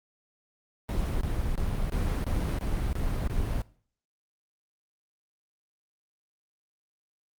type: noise bursts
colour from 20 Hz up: brown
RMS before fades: -28 dBFS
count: 8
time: 0.89-3.618 s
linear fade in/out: 0 ms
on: 320 ms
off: 24 ms
effects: noise-tail reverb RT60 0.5 s tail -20 dB re dry + Opus 32 kbps